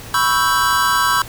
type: chord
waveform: square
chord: C# half-diminished seventh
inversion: third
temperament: equal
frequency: 987.8 / 1108.7 / 1318.5 / 1568 Hz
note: B5 / C#6 / E6 / G6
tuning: 0 / 0 / 0 / 0 cents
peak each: -20 dBFS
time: 0.14-1.22 s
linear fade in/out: 2 ms
effects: added 111 Hz sine -40 dBFS peak until 1.28 s + pink hiss -35 dBFS RMS until 1.28 s

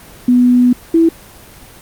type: tone pair in turn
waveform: sine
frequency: 246.9 / 329.6 Hz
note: B3 / E4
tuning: 0 / 0 cents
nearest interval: perfect fourth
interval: 500 cents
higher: second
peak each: -6 dBFS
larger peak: neither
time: 0.28-0.73 / 0.94-1.09 s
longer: first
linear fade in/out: 5 ms
effects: pink hiss -38 dBFS RMS until 1.81 s + Opus 24 kbps

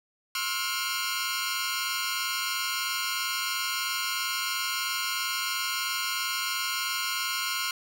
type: tone cluster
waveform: 15% pulse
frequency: 1063 / 1327 / 1425 / 2337 Hz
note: C6 / E6 / F6 / D7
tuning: +27 / +11 / +34 / -9 cents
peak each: -27 / -29 / -25 / -30 dBFS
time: 0.35-7.71 s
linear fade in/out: 2 ms
effects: none

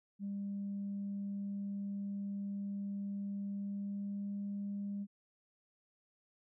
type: tone with pitch glide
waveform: sine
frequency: 199.9 to 201.3 Hz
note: G3 to G3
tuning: +34 to +46 cents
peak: -36 dBFS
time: 0.19-5.07 s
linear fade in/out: 50 ms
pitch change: +12 cents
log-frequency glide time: 3.5-4.33 s
effects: tanh soft clip ceiling -33 dBFS

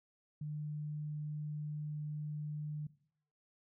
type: tone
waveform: sine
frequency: 150.2 Hz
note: D3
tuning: 39 cents sharp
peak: -38 dBFS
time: 0.41-2.87 s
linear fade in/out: 5 ms
effects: noise-tail reverb RT60 0.6 s tail -18 dB re dry

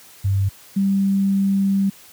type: tone pair in turn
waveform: sine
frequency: 98 / 196 Hz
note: G2 / G3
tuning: 0 / 0 cents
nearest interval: octave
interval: 1200 cents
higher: second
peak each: -15 dBFS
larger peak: neither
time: 0.24-0.49 / 0.76-1.9 s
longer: second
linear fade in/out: 10 ms
effects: white hiss -46 dBFS RMS until 2.12 s + high-pass 60 Hz 12 dB/octave

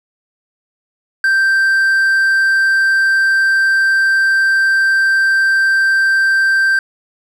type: tone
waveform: triangle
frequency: 1568 Hz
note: G6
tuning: in tune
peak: -8 dBFS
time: 1.24-6.79 s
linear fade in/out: 2 ms
effects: none

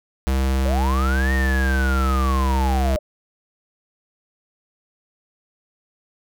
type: tone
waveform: square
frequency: 66.2 Hz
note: C2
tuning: 21 cents sharp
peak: -18 dBFS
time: 0.27-2.96 s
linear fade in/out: 0 ms
type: linear two-way sweep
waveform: sine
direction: up then down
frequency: 523.3 to 1864.7 to 594 Hz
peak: -24 dBFS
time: 0.65-2.99 s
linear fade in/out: 10 ms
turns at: 1.33 s
effects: none

